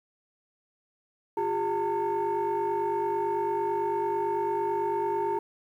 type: tone cluster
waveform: sine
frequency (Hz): 356.8 / 405.8 / 903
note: F4 / G#4 / A5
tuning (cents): +37 / -40 / +45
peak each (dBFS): -30 / -28 / -27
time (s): 1.37-5.39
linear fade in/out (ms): 5
effects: tanh soft clip ceiling -21 dBFS + 10-bit